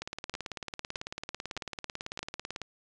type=two click trains; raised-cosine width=0.2 ms; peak=-19 / -19 dBFS; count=48 / 4; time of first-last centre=0.02-2.617 / 0.34-2.192 s; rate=18.1 / 1.62 Hz; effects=resampled to 22050 Hz